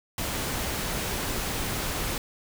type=noise; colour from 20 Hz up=pink; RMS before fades=-30 dBFS; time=0.18-2.18 s; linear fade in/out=2 ms; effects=none